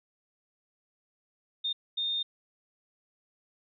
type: tone bursts at uneven times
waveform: sine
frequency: 3650 Hz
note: A#7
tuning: 37 cents flat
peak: -28 dBFS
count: 2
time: 1.64-1.73 / 1.97-2.23 s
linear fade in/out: 10 ms
effects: none